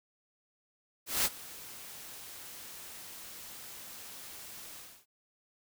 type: noise with ADSR envelope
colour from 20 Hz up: white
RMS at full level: -27 dBFS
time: 1.06-5.06 s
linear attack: 190 ms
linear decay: 37 ms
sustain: -20 dB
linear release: 310 ms
effects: none